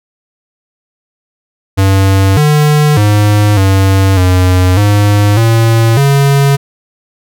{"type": "tone with pitch steps", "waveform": "square", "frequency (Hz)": [96.8, 149.7, 104.3, 96.5, 91.5, 103, 114, 139.5], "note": ["G2", "D3", "G#2", "G2", "F#2", "G#2", "A#2", "C#3"], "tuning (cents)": [-21, 33, 8, -27, -19, -14, -38, 11], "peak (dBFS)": -6, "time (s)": [1.77, 6.57], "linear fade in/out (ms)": 20, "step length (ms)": 600, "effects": []}